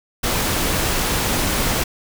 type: noise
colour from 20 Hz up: pink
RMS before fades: -20 dBFS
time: 0.23-1.84 s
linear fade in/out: 10 ms
effects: none